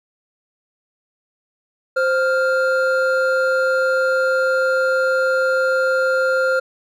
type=tone pair together; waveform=triangle; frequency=523.2 / 1396.9 Hz; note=C5 / F6; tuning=0 / 0 cents; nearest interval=octave + perfect fourth; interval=1700 cents; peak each=-15 / -17 dBFS; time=1.96-6.6 s; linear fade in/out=10 ms; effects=none